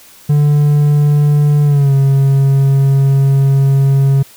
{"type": "tone with pitch glide", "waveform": "triangle", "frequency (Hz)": [146.83, 137], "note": ["D3", "C#3"], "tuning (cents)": [0, -20], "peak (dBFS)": -5, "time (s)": [0.29, 4.23], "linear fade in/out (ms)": 10, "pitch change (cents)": -120, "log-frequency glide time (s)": [1.64, 1.93], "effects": ["white hiss -41 dBFS RMS until 4.36 s"]}